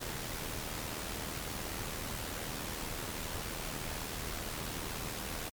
pink noise with amplitude modulation, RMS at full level -37 dBFS, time 0-5.5 s, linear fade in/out 20 ms, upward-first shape sine, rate 78.7 Hz, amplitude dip 50%, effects MP3 96 kbps

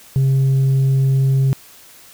sine tone, 134.5 Hz, C3, 48 cents sharp, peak -9 dBFS, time 0.16-1.53 s, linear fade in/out 0 ms, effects tanh soft clip ceiling -11 dBFS + white hiss -44 dBFS RMS until 2.13 s

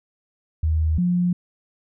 sine tone pair in turn, 79 / 177.35 Hz, D#2 / F3, +27 / +27 cents, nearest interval octave + major second, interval 1400 cents, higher second, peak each -17 dBFS, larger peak neither, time 0.63-0.98 / 0.98-1.33 s, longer neither, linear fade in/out 5 ms, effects none

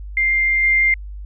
sine tone with level steps, 2102 Hz, C7, 7 cents sharp, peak -14 / -12 dBFS, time 0.17-0.94 s, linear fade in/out 2 ms, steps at 0.63 s, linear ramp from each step 10 ms, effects added 50 Hz sine -29 dBFS peak until 1.25 s

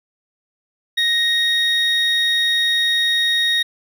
triangle tone pair together, 1870 / 3740 Hz, A#6 / A#7, +5 / +5 cents, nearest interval octave, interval 1200 cents, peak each -18 / -15 dBFS, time 0.97-3.63 s, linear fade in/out 10 ms, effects none

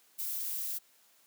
violet noise, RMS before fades -36 dBFS, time 0.18-0.79 s, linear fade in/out 20 ms, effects white hiss -65 dBFS RMS until 1.26 s + high-pass 200 Hz 12 dB/octave

